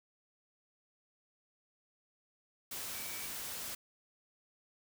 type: tone in noise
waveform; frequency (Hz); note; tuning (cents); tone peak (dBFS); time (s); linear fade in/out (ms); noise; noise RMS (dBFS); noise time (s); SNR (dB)
sine; 2291; D7; -44; -51; 2.94-3.27; 5; white; -42; 2.71-3.75; -12
effects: none